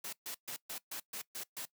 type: noise bursts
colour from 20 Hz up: white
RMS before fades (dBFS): -42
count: 8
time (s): 0.04-1.654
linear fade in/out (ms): 5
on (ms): 88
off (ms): 130
effects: noise-tail reverb RT60 0.1 s tail -20 dB re dry + high-pass 150 Hz 12 dB/octave